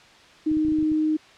sine tone, 310 Hz, D#4, 6 cents flat, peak -19 dBFS, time 0.46-1.17 s, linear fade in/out 10 ms
clicks, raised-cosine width 5 ms, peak -26 dBFS, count 8, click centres 0.516 / 0.57 / 0.65 / 0.684 / 0.721 / 0.787 / 0.827 / 0.918 s
effects white hiss -50 dBFS RMS until 1.37 s + low-pass 4000 Hz 12 dB/octave

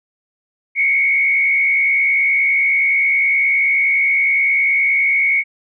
sine tone with frequency modulation, 2209 Hz, C#7, 7 cents flat, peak -12 dBFS, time 0.75-5.44 s, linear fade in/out 50 ms, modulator 69.6 Hz, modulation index 0.94, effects none

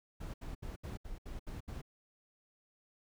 brown noise bursts, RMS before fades -43 dBFS, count 8, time 0.2-1.817 s, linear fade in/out 10 ms, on 140 ms, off 71 ms, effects none

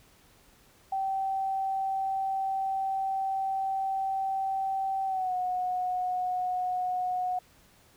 sine tone with pitch glide, 773 to 730.5 Hz, G5 to F#5, -24 to -22 cents, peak -27 dBFS, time 0.92-7.39 s, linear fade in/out 5 ms, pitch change -98 cents, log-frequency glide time 5.06-5.34 s, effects pink hiss -60 dBFS RMS until 7.96 s

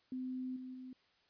sine tone with level steps, 256.3 Hz, C4, 36 cents flat, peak -38 / -44 / -46 dBFS, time 0.12-0.93 s, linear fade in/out 2 ms, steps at 0.56 / 0.74 s, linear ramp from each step 5 ms, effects white hiss -72 dBFS RMS until 1.29 s + resampled to 11025 Hz

